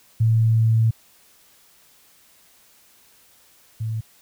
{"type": "tone pair in turn", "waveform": "sine", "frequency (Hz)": [112.4, 111.04], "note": ["A2", "A2"], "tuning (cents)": [37, 16], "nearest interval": "unison", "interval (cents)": 21, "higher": "first", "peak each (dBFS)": [-14, -23], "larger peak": "first", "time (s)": [[0.2, 0.91], [3.8, 4.01]], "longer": "first", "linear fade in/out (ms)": 10, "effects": ["white hiss -55 dBFS RMS until 4.21 s"]}